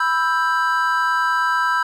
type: chord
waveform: triangle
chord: E minor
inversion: second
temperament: just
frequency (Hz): 988.9 / 1318.5 / 1582.2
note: B5 / E6 / G6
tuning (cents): +2 / 0 / +16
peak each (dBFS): -19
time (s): 0-1.83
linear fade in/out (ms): 5
effects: none